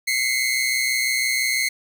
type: tone pair together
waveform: sawtooth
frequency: 2053 / 2179 Hz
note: C7 / C#7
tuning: -33 / -30 cents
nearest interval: minor second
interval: 103 cents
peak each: -19 dBFS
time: 0.07-1.69 s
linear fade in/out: 10 ms
effects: none